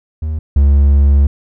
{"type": "tone pair in turn", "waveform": "triangle", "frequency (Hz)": [77.78, 70.35], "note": ["D#2", "C#2"], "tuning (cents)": [0, 26], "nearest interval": "major second", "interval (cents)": 174, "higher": "first", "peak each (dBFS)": [-14, -4], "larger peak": "second", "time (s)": [[0.22, 0.39], [0.56, 1.27]], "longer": "second", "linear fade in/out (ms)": 5, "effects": []}